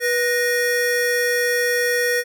square tone pair together, 488.1 / 1864.7 Hz, B4 / A#6, -20 / 0 cents, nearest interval octave + major seventh, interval 2320 cents, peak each -21 dBFS, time 0-2.24 s, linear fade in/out 50 ms, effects none

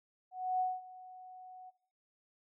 sine tone with ADSR envelope, 740 Hz, F#5, in tune, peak -28 dBFS, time 0.31-1.71 s, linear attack 290 ms, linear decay 210 ms, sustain -20 dB, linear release 22 ms, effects noise-tail reverb RT60 0.7 s tail -19 dB re dry

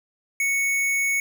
square tone, 2217 Hz, C#7, in tune, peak -21 dBFS, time 0.4-1.2 s, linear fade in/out 2 ms, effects none

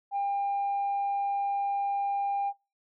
sine tone, 800 Hz, G5, 35 cents sharp, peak -25 dBFS, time 0.11-2.53 s, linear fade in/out 50 ms, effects noise-tail reverb RT60 0.3 s tail -25 dB re dry + tanh soft clip ceiling -24 dBFS

